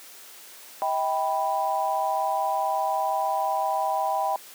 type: chord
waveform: sine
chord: Eb augmented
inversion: none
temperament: equal with one note detuned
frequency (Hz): 638.3 / 784 / 987.8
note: Eb5 / G5 / B5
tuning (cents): +44 / 0 / 0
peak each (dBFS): -29 / -25 / -28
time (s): 0.82-4.36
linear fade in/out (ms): 0
effects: white hiss -46 dBFS RMS until 4.54 s + high-pass 300 Hz 12 dB/octave